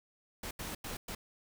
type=noise bursts at uneven times; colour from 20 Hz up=pink; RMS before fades=-41 dBFS; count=4; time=0.43-0.51 / 0.59-0.75 / 0.84-0.97 / 1.08-1.15 s; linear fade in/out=5 ms; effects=none